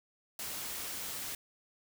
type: noise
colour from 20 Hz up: white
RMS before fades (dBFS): -40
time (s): 0.39-1.35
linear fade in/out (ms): 2
effects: none